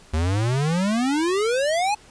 square exponential sweep, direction up, 75.3 to 861 Hz, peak -20 dBFS, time 0.13-1.95 s, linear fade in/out 10 ms, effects pink hiss -50 dBFS RMS until 2.1 s + resampled to 22050 Hz

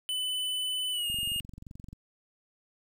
square tone with pitch glide, 3006 to 2841 Hz, F#7 to F7, +27 to +29 cents, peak -30 dBFS, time 0.09-1.4 s, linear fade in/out 0 ms, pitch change -98 cents, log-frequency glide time 0.92-1.07 s
click train, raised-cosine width 5 ms, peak -32 dBFS, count 20, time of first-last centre 1.1-1.93 s, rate 22.9 Hz
effects 10-bit

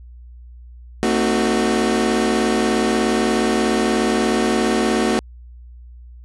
30% pulse chord, A diminished seventh, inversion none, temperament equal with one note detuned, 224.8 / 261.6 / 311.1 / 370 Hz, A3 / C4 / Eb4 / Gb4, +37 / 0 / 0 / 0 cents, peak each -17 / -21 / -22 / -18 dBFS, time 1.03-5.19 s, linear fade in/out 0 ms, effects added 60 Hz sine -37 dBFS peak until 6.24 s + resampled to 24000 Hz

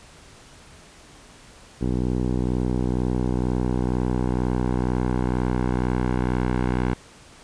10% pulse tone with low-pass filter sweep, 62.1 Hz, B1, 10 cents sharp, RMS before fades -23 dBFS, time 1.81-6.94 s, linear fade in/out 5 ms, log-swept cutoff 440 to 1900 Hz, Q 0.79, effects pink hiss -48 dBFS RMS until 7.43 s + resampled to 22050 Hz

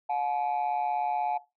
sine tone pair together, 720.6 / 857 Hz, F#5 / A5, -46 / -46 cents, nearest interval minor third, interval 300 cents, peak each -27 dBFS, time 0.09-1.38 s, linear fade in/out 10 ms, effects noise-tail reverb RT60 0.2 s tail -17 dB re dry + tanh soft clip ceiling -23 dBFS

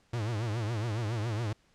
45% pulse tone with vibrato, 111.4 Hz, A2, 22 cents sharp, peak -30 dBFS, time 0.13-1.53 s, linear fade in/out 5 ms, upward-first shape triangle, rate 7.2 Hz, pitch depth 180 cents each way, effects pink hiss -67 dBFS RMS until 1.74 s + low-pass 7000 Hz 12 dB/octave

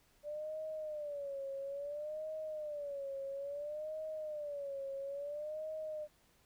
sine tone with vibrato, 585 Hz, D5, 7 cents flat, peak -39 dBFS, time 0.23-6.08 s, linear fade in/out 50 ms, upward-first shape sine, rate 0.59 Hz, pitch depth 120 cents each way, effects pink hiss -70 dBFS RMS until 6.45 s

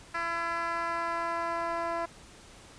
10% pulse tone with band-pass filter sweep, 336.9 Hz, E4, 38 cents sharp, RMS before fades -32 dBFS, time 0.14-2.06 s, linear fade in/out 10 ms, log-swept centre 1500 to 760 Hz, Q 1.4, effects pink hiss -52 dBFS RMS until 2.78 s + resampled to 22050 Hz

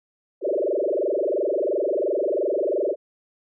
sine tone with frequency modulation, 482.6 Hz, B4, 40 cents flat, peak -20 dBFS, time 0.41-2.96 s, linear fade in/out 50 ms, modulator 22.9 Hz, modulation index 5.7, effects none

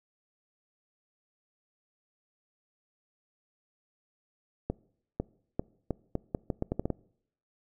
accelerating click train, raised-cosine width 2 ms, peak -16 dBFS, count 12, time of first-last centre 4.7-6.903 s, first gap 500 ms, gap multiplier 0.79, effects noise-tail reverb RT60 0.7 s tail -24 dB re dry

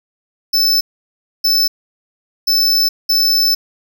square tone bursts at uneven times, 5274 Hz, E8, in tune, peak -11 dBFS, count 4, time 0.53-0.81 / 1.44-1.68 / 2.47-2.89 / 3.09-3.55 s, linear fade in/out 10 ms, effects none

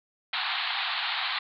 white band-pass noise, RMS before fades -30 dBFS, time 0.33-1.39 s, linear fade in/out 5 ms, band 710 to 4300 Hz, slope 96 dB/octave, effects none

